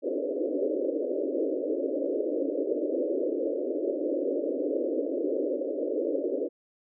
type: band-pass noise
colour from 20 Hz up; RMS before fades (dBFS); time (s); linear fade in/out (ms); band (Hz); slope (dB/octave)
white; -29; 0.02-6.49; 50; 270 to 580; 96
effects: none